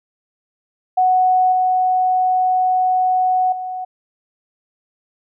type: tone with level steps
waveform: sine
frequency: 740 Hz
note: F#5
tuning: in tune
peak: -11 / -13 / -23 dBFS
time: 0.97-3.85 s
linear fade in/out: 10 ms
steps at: 1.52 / 3.52 s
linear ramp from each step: 5 ms
effects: none